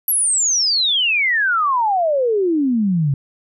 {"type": "exponential sweep", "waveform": "sine", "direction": "down", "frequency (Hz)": [11840, 133.1], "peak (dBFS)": -14, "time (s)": [0.08, 3.14], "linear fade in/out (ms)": 2, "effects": []}